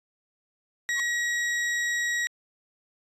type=tone; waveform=40% pulse; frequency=1907 Hz; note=A#6; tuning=39 cents sharp; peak=-24 dBFS; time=0.89-2.27 s; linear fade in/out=0 ms
type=tone with exponential growth; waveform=sawtooth; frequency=1095 Hz; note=C#6; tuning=22 cents flat; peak=-28 dBFS; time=0.92-1 s; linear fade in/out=0 ms; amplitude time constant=16 ms
effects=resampled to 24000 Hz